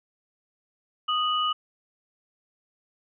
sine tone pair together, 1240 / 2949 Hz, D#6 / F#7, -6 / -6 cents, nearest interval octave + minor third, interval 1500 cents, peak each -24 / -27 dBFS, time 1.08-1.53 s, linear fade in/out 10 ms, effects none

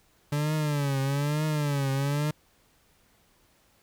40% pulse tone with vibrato, 144.6 Hz, D3, 27 cents flat, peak -24 dBFS, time 0.32-2.31 s, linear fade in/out 5 ms, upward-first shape triangle, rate 1.1 Hz, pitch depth 130 cents each way, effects pink hiss -64 dBFS RMS until 3.82 s

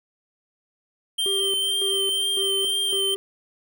square tone with vibrato, 3142 Hz, G7, 3 cents sharp, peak -22 dBFS, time 1.18-3.15 s, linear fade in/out 10 ms, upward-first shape triangle, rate 2 Hz, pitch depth 30 cents each way
triangle tone with tremolo, 392 Hz, G4, in tune, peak -25 dBFS, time 1.26-3.16 s, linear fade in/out 0 ms, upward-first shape square, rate 1.8 Hz, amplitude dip 75%
effects none

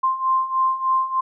sine beating tone pair, 1046.5 / 1049.8 Hz, C6 / C6, 0 / +5 cents, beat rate 3.3 Hz, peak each -23 / -19 dBFS, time 0.03-1.21 s, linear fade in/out 10 ms, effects none

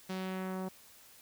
sawtooth tone with low-pass filter sweep, 187.5 Hz, F#3, 23 cents sharp, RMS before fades -38 dBFS, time 0.09-0.69 s, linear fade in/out 10 ms, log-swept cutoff 5600 to 890 Hz, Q 1.1, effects white hiss -58 dBFS RMS until 1.21 s

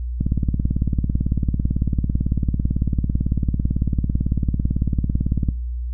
click train, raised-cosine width 5 ms, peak -7 dBFS, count 96, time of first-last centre 0.21-5.488 s, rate 18 Hz, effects noise-tail reverb RT60 0.4 s tail -20 dB re dry + added 60 Hz sine -23 dBFS peak until 5.93 s

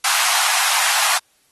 pink high-pass noise, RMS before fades -18 dBFS, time 0.04-1.18 s, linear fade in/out 5 ms, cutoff 750 Hz, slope 48 dB/octave, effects white hiss -60 dBFS RMS until 1.51 s + AAC 32 kbps

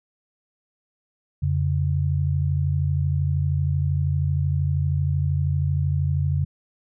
sine tone pair together, 87.8 / 140.64 Hz, F2 / C#3, +10 / +25 cents, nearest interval minor sixth, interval 815 cents, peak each -22 dBFS, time 1.42-6.45 s, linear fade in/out 10 ms, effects none

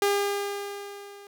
sawtooth tone with level ramp, 403.5 Hz, G#4, 50 cents flat, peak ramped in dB -16 to -41 dBFS, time 0.02-1.27 s, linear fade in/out 2 ms, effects none

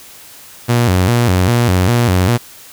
sawtooth tone with vibrato, 104.8 Hz, G#2, 16 cents sharp, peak -6 dBFS, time 0.68-2.38 s, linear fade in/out 20 ms, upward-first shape square, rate 2.5 Hz, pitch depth 230 cents each way, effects white hiss -38 dBFS RMS until 2.72 s

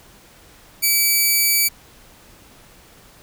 5% pulse tone, 2300 Hz, D7, 37 cents flat, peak -5 dBFS, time 0.82-1.69 s, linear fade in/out 20 ms, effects pink hiss -48 dBFS RMS until 3.22 s

